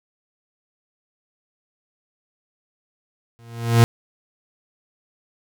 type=tone with exponential growth; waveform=40% pulse; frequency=116.54 Hz; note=A#2; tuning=in tune; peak=-7 dBFS; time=3.39-3.84 s; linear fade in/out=0 ms; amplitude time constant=96 ms; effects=none